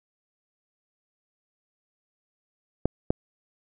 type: clicks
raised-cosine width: 2 ms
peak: -8 dBFS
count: 2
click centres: 2.856 / 3.105 s
effects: none